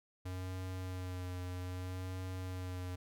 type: tone with vibrato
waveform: square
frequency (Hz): 91.6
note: F#2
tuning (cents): -17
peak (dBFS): -40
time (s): 0.25-2.96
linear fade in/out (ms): 10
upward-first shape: sine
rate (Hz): 0.63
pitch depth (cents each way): 22
effects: none